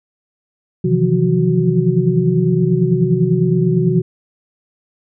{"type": "tone cluster", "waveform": "sine", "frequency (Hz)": [130.8, 159.1, 169.6, 179.2, 369.3], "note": ["C3", "D#3", "E3", "F3", "F#4"], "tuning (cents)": [0, 39, 50, 45, -3], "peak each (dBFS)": -18, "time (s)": [0.84, 4.02], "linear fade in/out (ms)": 10, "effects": []}